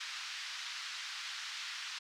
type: band-pass noise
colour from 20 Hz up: white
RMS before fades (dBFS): -43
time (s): 0-1.99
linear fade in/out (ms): 10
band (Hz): 1200 to 5100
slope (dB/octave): 24
effects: none